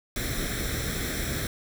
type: noise with comb filter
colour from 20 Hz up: pink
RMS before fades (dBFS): -30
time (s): 0.16-1.47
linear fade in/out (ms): 2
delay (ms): 0.53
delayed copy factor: +0.75
effects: none